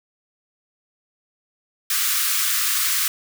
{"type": "high-pass noise", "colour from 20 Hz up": "white", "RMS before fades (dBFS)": -21, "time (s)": [1.9, 3.08], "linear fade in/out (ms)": 2, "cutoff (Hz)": 1100, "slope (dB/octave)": 96, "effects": []}